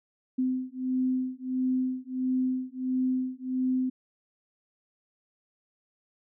sine beating tone pair, 256.1 / 257.6 Hz, C4 / C4, -37 / -27 cents, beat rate 1.5 Hz, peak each -29 dBFS, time 0.38-3.9 s, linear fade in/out 10 ms, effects none

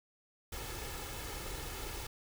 pink noise with comb filter, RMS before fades -42 dBFS, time 0.52-2.07 s, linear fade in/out 5 ms, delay 2.3 ms, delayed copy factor +0.55, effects none

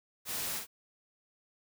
white noise with echo, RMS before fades -37 dBFS, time 0.25-0.62 s, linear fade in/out 50 ms, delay 50 ms, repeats 1, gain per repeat -5 dB, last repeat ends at 0.67 s, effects none

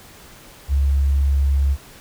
sine tone, 69.3 Hz, C#2, in tune, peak -14 dBFS, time 0.68-1.77 s, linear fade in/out 50 ms, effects pink hiss -44 dBFS RMS until 2 s

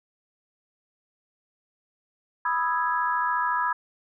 sine chord, E major seventh, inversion second, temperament equal, 987.8 / 1244.5 / 1318.5 / 1661.2 Hz, B5 / D#6 / E6 / G#6, 0 / 0 / 0 / 0 cents, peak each -25 / -30 / -31 / -29 dBFS, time 2.45-3.73 s, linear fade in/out 5 ms, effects none

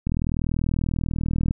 click train, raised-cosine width 5 ms, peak -12 dBFS, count 59, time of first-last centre 0.07-1.509 s, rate 40.3 Hz, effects none

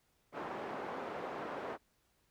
pink band-pass noise, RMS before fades -42 dBFS, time 0.32-1.78 s, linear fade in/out 50 ms, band 360 to 1200 Hz, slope 12 dB/octave, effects pink hiss -75 dBFS RMS until 2.3 s

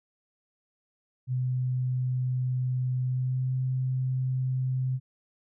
sine tone with pitch glide, 127.1 to 129.32 Hz, C3 to C3, -50 to -20 cents, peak -25 dBFS, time 1.27-5 s, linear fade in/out 50 ms, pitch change +30 cents, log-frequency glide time 3.02-3.54 s, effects none

